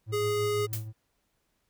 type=tone with tremolo; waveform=triangle; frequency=109.2 Hz; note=A2; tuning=13 cents flat; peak=-29 dBFS; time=0.06-0.93 s; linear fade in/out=50 ms; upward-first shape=triangle; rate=6 Hz; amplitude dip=60%
type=tone; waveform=square; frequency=415.3 Hz; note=G#4; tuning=in tune; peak=-27 dBFS; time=0.12-0.67 s; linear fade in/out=20 ms
type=noise with exponential decay; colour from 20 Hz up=blue; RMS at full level=-30 dBFS; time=0.73-0.88 s; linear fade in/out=2 ms; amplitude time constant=31 ms
effects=pink hiss -75 dBFS RMS until 1.69 s